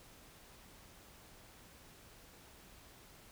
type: silence
effects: pink hiss -59 dBFS RMS until 3.31 s